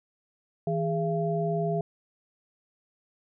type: tone cluster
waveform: sine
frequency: 162.1 / 411.5 / 679 Hz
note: E3 / G#4 / F5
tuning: -29 / -16 / -49 cents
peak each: -28 / -30 / -30 dBFS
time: 0.67-1.81 s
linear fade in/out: 2 ms
effects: none